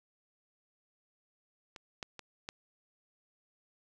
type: clicks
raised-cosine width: 0.2 ms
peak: -29 / -21 / -27 / -22 dBFS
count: 4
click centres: 1.762 / 2.028 / 2.193 / 2.489 s
effects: none